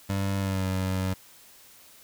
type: tone with pitch glide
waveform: 25% pulse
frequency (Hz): 98 to 94.01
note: G2 to F#2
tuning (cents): 0 to +28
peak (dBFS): -22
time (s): 0.09-1.14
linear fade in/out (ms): 10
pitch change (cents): -72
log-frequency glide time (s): 0.39-0.66
effects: white hiss -53 dBFS RMS until 2.03 s